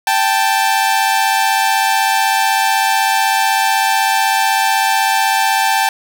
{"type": "tone pair together", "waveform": "sawtooth", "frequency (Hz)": [784, 880], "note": ["G5", "A5"], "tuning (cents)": [0, 0], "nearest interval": "major second", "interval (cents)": 200, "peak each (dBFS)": -11, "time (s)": [0.07, 5.89], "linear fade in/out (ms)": 2, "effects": []}